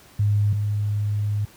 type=tone pair in turn; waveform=sine; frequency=103.4 / 103.87 Hz; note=G#2 / G#2; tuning=-7 / +1 cents; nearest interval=unison; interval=8 cents; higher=second; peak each=-16 / -20 dBFS; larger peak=first; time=0.19-0.53 / 0.53-1.45 s; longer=second; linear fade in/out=5 ms; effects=pink hiss -50 dBFS RMS until 1.56 s + high-pass 60 Hz 12 dB/octave